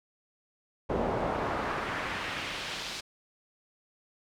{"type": "noise with band-pass filter sweep", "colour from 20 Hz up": "brown", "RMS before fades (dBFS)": -33, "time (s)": [0.89, 3.01], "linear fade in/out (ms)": 10, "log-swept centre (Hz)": [560, 4700], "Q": 1.2, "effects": []}